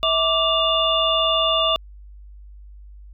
sine tone cluster, 648 / 1170 / 2829 / 3526 Hz, E5 / D6 / F7 / A7, -30 / -7 / +22 / +3 cents, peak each -22 dBFS, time 0.03-1.76 s, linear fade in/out 0 ms, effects added 50 Hz sine -39 dBFS peak until 3.13 s

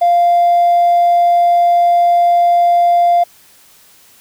sine tone with hard clipping, 696 Hz, F5, 6 cents flat, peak -8 dBFS, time 0.01-3.24 s, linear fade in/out 10 ms, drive 1 dB, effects white hiss -46 dBFS RMS until 4.2 s

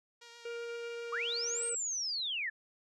5% pulse tone with vibrato, 470 Hz, A#4, 14 cents sharp, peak -40 dBFS, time 0.21-1.7 s, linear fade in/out 10 ms, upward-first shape triangle, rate 7.7 Hz, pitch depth 20 cents each way
harmonic tone, 469.6 Hz, A#4, 13 cents sharp, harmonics 1 / 3 / 5 / 6, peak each -39 / -48 / -52 / -56 dBFS, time 0.45-1.75 s, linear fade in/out 5 ms
sine linear two-way sweep, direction up then down, 1032 to 8470 to 1676 Hz, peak -33 dBFS, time 1.12-2.5 s, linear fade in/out 10 ms, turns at 1.66 s
effects resampled to 24000 Hz

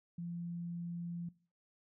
sine tone, 171.8 Hz, F3, 28 cents flat, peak -39 dBFS, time 0.18-1.29 s, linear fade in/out 5 ms, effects noise-tail reverb RT60 0.4 s tail -20 dB re dry

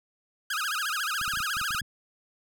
sawtooth tone with vibrato, 1432 Hz, F6, 43 cents sharp, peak -24 dBFS, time 0.5-1.81 s, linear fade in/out 5 ms, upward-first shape sine, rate 14 Hz, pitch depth 270 cents each way
clicks, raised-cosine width 5 ms, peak -32 dBFS, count 10, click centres 1.214 / 1.279 / 1.337 / 1.373 / 1.404 / 1.569 / 1.614 / 1.707 / 1.748 / 1.817 s
effects none

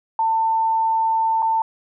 sine tone with dropouts, 895 Hz, A5, 29 cents sharp, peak -16 dBFS, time 0.19-1.62 s, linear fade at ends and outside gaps 2 ms, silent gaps 1.422-1.426 s, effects none

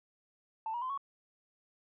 sine tone with pitch steps, 886 / 955.1 / 1029.6 / 1109.9 Hz, A5 / A#5 / C6 / C#6, +12 / +42 / -28 / +2 cents, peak -33 dBFS, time 0.66-0.976 s, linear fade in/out 2 ms, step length 79 ms, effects tanh soft clip ceiling -29 dBFS

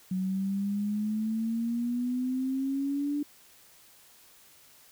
sine exponential sweep, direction up, 184.6 to 293.7 Hz, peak -27 dBFS, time 0.11-3.23 s, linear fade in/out 5 ms, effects white hiss -57 dBFS RMS until 4.91 s

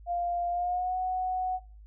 sine tone with pitch glide, 698.5 to 740 Hz, F5 to F#5, 0 to 0 cents, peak -27 dBFS, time 0.06-1.6 s, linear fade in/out 50 ms, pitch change +100 cents, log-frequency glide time 0.5-0.97 s, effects noise-tail reverb RT60 0.4 s tail -22 dB re dry + added 52 Hz sine -47 dBFS peak until 1.86 s

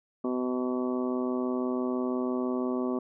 harmonic tone, 126 Hz, B2, 35 cents sharp, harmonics 2 / 3 / 4 / 5 / 6 / 7 / 8 / 9, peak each -29 / -32 / -39 / -38 / -49 / -45 / -47 / -41 dBFS, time 0.24-2.99 s, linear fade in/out 5 ms, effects none

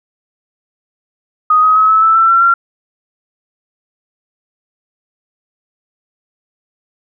sine tone with pitch steps, 1247 / 1264.4 / 1282.1 / 1300 / 1318.1 / 1336.5 / 1355.2 / 1374.1 Hz, D#6 / D#6 / E6 / E6 / E6 / E6 / E6 / F6, +3 / +27 / -48 / -24 / -1 / +23 / +48 / -29 cents, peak -6 dBFS, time 1.5-2.54 s, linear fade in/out 5 ms, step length 130 ms, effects none

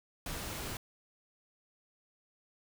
pink noise, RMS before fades -40 dBFS, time 0.26-0.77 s, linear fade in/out 2 ms, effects none

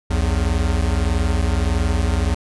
square tone pair together, 60.6 / 82.19 Hz, B1 / E2, -32 / -5 cents, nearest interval perfect fourth, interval 527 cents, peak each -20 dBFS, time 0.1-2.35 s, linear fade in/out 10 ms, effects resampled to 24000 Hz

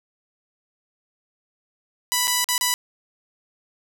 5% pulse tone with dropouts, 987.8 Hz, B5, in tune, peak -7 dBFS, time 2.12-2.74 s, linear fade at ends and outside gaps 0 ms, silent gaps 2.272-2.278 / 2.443-2.488 / 2.579-2.611 s, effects none

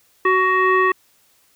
sine tone with frequency modulation, 1121 Hz, C#6, 19 cents sharp, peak -13 dBFS, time 0.25-0.92 s, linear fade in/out 5 ms, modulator 748 Hz, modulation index 1.2, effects white hiss -58 dBFS RMS until 1.55 s

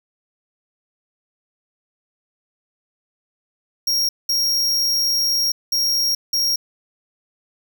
45% pulse tone bursts at uneven times, 5588 Hz, F8, in tune, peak -17 dBFS, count 4, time 3.87-4.09 / 4.29-5.52 / 5.72-6.15 / 6.33-6.56 s, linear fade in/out 5 ms, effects none

